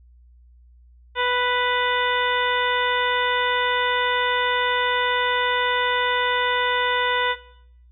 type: harmonic tone with a mistuned harmonic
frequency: 493.9 Hz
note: B4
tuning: in tune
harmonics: 1 / 2 / 3 / 4 / 5 / 6 / 7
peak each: -25 / -24 / -26 / -27 / -33 / -30 / -30 dBFS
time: 1.15-7.36 s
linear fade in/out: 50 ms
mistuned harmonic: 7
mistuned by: +47 cents
effects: noise-tail reverb RT60 0.7 s tail -17 dB re dry + added 60 Hz sine -48 dBFS peak until 7.91 s